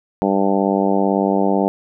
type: harmonic tone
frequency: 98 Hz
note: G2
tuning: in tune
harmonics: 2 / 3 / 4 / 5 / 6 / 7 / 8 / 9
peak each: -19 / -21 / -22 / -23 / -24 / -24 / -25 / -26 dBFS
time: 0.22-1.68 s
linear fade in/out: 0 ms
effects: none